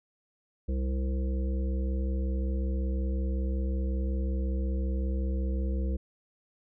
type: harmonic tone with a mistuned harmonic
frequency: 65.41 Hz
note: C2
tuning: in tune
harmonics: 1 / 3 / 5 / 7 / 8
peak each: -27 / -37 / -41 / -44 / -45 dBFS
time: 0.68-5.97 s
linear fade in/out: 10 ms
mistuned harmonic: 1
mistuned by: -17 cents
effects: none